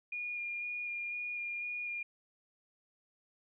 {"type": "tone with vibrato", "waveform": "sine", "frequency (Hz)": 2426, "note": "D#7", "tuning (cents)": -44, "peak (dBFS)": -36, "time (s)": [0.12, 2.03], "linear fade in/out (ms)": 5, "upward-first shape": "square", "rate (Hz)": 2, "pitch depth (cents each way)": 10, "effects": []}